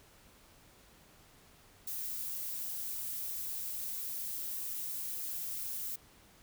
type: noise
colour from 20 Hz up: violet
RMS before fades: -39 dBFS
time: 1.87-5.96 s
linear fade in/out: 5 ms
effects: pink hiss -61 dBFS RMS until 6.42 s